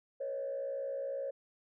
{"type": "tone with frequency modulation", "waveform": "sine", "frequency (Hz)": 548, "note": "C#5", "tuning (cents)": -20, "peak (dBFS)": -34, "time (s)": [0.2, 1.31], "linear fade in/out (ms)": 10, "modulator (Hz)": 62, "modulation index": 0.72, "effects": ["tanh soft clip ceiling -30 dBFS"]}